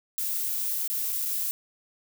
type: noise with dropouts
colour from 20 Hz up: violet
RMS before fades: -29 dBFS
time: 0.18-1.51 s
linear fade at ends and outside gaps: 0 ms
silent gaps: 0.877-0.9 / 1.122-1.126 / 1.252-1.256 s
effects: none